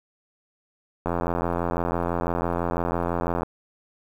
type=click train; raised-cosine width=1 ms; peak=-11 dBFS; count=205; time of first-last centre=1.06-3.432 s; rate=86 Hz; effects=8-bit